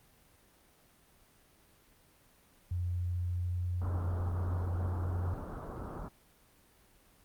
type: tone with pitch glide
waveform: sine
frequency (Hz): 88.6 to 89.16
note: F2 to F2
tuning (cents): +25 to +36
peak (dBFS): -31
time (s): 2.71-5.34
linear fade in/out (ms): 5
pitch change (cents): +11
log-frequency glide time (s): 3.36-3.67
type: low-pass noise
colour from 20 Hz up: pink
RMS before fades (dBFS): -42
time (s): 3.81-6.09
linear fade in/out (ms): 10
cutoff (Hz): 1400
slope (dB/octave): 48
effects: pink hiss -64 dBFS RMS until 7.24 s + Opus 32 kbps